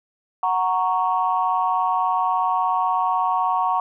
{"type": "chord", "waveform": "sine", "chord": "F# major", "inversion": "none", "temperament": "equal", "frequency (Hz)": [740, 932.3, 1108.7], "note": ["F#5", "A#5", "C#6"], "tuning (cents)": [0, 0, 0], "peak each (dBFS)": -22, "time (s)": [0.43, 3.8], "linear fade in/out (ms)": 2, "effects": ["tanh soft clip ceiling -8 dBFS"]}